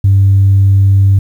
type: tone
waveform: sine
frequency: 97.9 Hz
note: G2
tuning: 2 cents flat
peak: -3 dBFS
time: 0.04-1.19 s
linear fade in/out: 5 ms
effects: tanh soft clip ceiling -1 dBFS + 7-bit